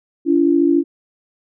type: tone pair together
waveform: sine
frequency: 285.5 / 339.5 Hz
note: D4 / F4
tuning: -49 / -49 cents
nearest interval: minor third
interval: 300 cents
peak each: -14 dBFS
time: 0.25-0.84 s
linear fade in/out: 50 ms
effects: none